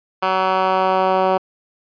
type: tone with band-pass filter sweep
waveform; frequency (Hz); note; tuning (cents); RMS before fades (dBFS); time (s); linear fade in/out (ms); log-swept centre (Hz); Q
10% pulse; 188.1; F#3; +29; -17; 0.22-1.38; 10; 1300 to 640; 0.98
effects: resampled to 11025 Hz